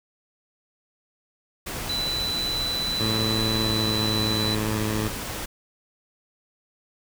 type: noise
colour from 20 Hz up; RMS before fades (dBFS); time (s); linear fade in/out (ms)
pink; -32; 1.66-5.46; 10
type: tone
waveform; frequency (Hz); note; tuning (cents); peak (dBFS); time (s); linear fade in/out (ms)
sine; 3985; B7; +15; -25; 1.89-4.55; 5
type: tone with pitch glide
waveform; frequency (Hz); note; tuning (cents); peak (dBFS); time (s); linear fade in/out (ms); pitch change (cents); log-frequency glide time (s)
15% pulse; 110 to 107.8; A2 to A2; 0 to -35; -18; 2.99-5.09; 20; -35; 3.57-4.38
effects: none